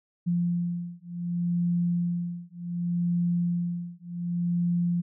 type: beating tone pair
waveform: sine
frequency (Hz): 173.4 / 174.07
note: F3 / F3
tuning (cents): -12 / -5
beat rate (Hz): 0.67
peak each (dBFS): -28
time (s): 0.26-5.02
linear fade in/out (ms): 20
effects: none